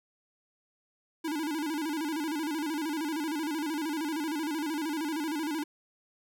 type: tone with vibrato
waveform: square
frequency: 307.5 Hz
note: D#4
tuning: 20 cents flat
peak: -31 dBFS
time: 1.24-5.64 s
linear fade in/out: 10 ms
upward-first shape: square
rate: 13 Hz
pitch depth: 100 cents each way
effects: none